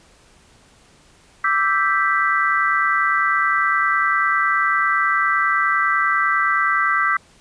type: chord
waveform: sine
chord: E minor seventh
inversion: third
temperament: equal with one note detuned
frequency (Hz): 1168.6 / 1318.5 / 1568 / 1975.5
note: D6 / E6 / G6 / B6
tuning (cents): -9 / 0 / 0 / 0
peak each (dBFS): -21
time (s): 1.44-7.17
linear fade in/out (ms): 5
effects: pink hiss -52 dBFS RMS until 7.4 s + resampled to 22050 Hz